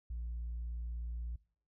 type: tone with tanh clipping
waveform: triangle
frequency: 58.27 Hz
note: A#1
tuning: in tune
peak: -38 dBFS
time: 0.1-1.36 s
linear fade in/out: 5 ms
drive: 6 dB
effects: noise-tail reverb RT60 0.5 s tail -22 dB re dry